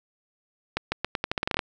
accelerating click train, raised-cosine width 0.3 ms, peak -9 dBFS, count 13, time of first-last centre 0.77-1.592 s, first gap 150 ms, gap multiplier 0.84, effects none

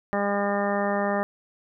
harmonic tone, 201.9 Hz, G#3, 49 cents flat, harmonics 1 / 2 / 3 / 4 / 5 / 6 / 7 / 8 / 9, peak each -28 / -31 / -27 / -30 / -36 / -33 / -40 / -41 / -33 dBFS, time 0.13-1.23 s, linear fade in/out 0 ms, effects none

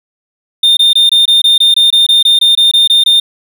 triangle tone bursts, 3627 Hz, A#7, 48 cents flat, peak -3 dBFS, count 16, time 0.63-3.2 s, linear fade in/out 5 ms, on 140 ms, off 22 ms, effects none

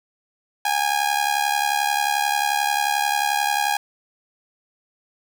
sawtooth tone with amplitude modulation, 820 Hz, G#5, 22 cents flat, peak -12 dBFS, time 0.65-3.77 s, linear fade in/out 5 ms, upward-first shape sine, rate 71.3 Hz, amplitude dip 75%, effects none

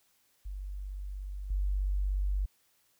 sine tone with level steps, 48.36 Hz, G1, 23 cents flat, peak -36 / -27 dBFS, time 0.45-2.46 s, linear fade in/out 10 ms, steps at 1.5 s, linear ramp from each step 5 ms, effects white hiss -70 dBFS RMS until 2.99 s

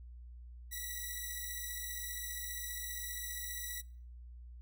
5% pulse beating tone pair, 1942 / 1957 Hz, B6 / B6, -30 / -16 cents, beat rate 15 Hz, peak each -32 / -33 dBFS, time 0.71-3.82 s, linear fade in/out 20 ms, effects noise-tail reverb RT60 0.5 s tail -25 dB re dry + added 60 Hz sine -48 dBFS peak until 4.61 s

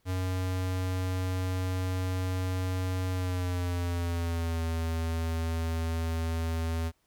square tone with pitch glide, 92.5 to 81.93 Hz, F#2 to E2, 0 to -10 cents, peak -29 dBFS, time 0.05-6.92 s, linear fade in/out 50 ms, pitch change -210 cents, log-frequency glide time 3.11-4.65 s, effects pink hiss -72 dBFS RMS until 7.06 s

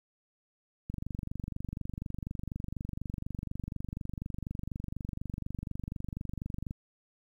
click train, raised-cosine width 5 ms, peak -24 dBFS, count 141, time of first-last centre 0.9-6.709 s, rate 24.1 Hz, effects 10-bit

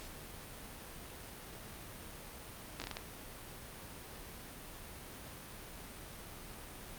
slowing click train, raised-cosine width 0.2 ms, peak -22 dBFS, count 6, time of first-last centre 2.8-2.969 s, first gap 17 ms, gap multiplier 1.35, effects pink hiss -49 dBFS RMS until 6.98 s + Opus 48 kbps

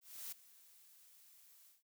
blue noise with ADSR envelope, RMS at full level -45 dBFS, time 0.01-1.83 s, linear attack 310 ms, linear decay 8 ms, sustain -19 dB, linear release 160 ms, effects noise-tail reverb RT60 0.1 s tail -26 dB re dry

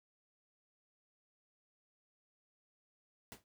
pink noise with exponential decay, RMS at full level -45 dBFS, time 3.32-3.44 s, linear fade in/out 0 ms, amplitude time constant 25 ms, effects high-pass 80 Hz 12 dB/octave

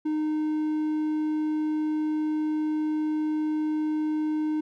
triangle tone, 307.5 Hz, D#4, 20 cents flat, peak -22 dBFS, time 0.05-4.61 s, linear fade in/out 10 ms, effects none

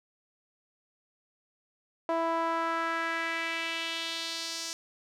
sawtooth tone with band-pass filter sweep, 330.2 Hz, E4, 3 cents sharp, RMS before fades -32 dBFS, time 2.09-4.73 s, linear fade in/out 0 ms, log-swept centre 790 to 5800 Hz, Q 2.2, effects none

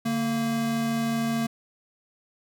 square tone pair together, 144.39 / 229.5 Hz, D3 / A#3, -29 / -27 cents, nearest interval minor sixth, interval 802 cents, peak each -35 / -25 dBFS, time 0.05-1.47 s, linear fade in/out 10 ms, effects none

